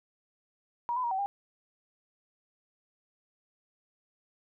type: tone with pitch steps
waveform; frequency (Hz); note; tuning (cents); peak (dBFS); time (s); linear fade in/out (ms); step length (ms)
sine; 953 / 1008 / 946 / 763 / 802; A#5 / B5 / A#5 / G5 / G5; +38 / +35 / +25 / -47 / +39; -28; 0.89-1.26; 0; 74
effects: none